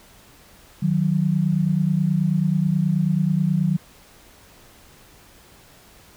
sine tone pair together, 154.89 / 184.2 Hz, D#3 / F#3, -8 / -7 cents, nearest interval minor third, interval 301 cents, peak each -20 dBFS, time 0.82-3.77 s, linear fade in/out 10 ms, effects pink hiss -50 dBFS RMS until 6.16 s

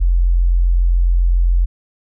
sine tone, 43.65 Hz, F1, in tune, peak -10 dBFS, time 0-1.66 s, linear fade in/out 20 ms, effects none

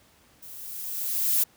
violet noise with level ramp, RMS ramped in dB -44 to -21 dBFS, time 0.42-1.44 s, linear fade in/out 10 ms, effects pink hiss -59 dBFS RMS until 1.56 s + high-pass 60 Hz 12 dB/octave

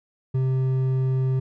triangle tone with hard clipping, 130.81 Hz, C3, in tune, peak -21 dBFS, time 0.34-1.4 s, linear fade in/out 10 ms, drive 9 dB, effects none

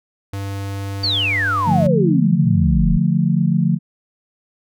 square tone, 98.8 Hz, G2, 14 cents sharp, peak -24 dBFS, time 0.33-1.87 s, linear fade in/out 5 ms
sine exponential sweep, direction down, 4697 to 34.5 Hz, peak -16 dBFS, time 1.03-2.98 s, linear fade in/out 10 ms
sine chord, D minor, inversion none, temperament equal, 146.83 / 174.61 / 220 Hz, D3 / F3 / A3, 0 / 0 / 0 cents, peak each -18 / -16 / -20 dBFS, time 1.65-3.79 s, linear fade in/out 50 ms
effects none

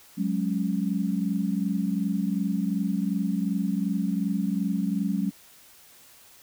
sine chord, F# suspended second, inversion none, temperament equal, 185 / 207.7 / 277.2 Hz, F#3 / G#3 / C#4, 0 / 0 / 0 cents, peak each -27 / -27 / -31 dBFS, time 0.17-5.31 s, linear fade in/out 20 ms, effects white hiss -53 dBFS RMS until 6.42 s

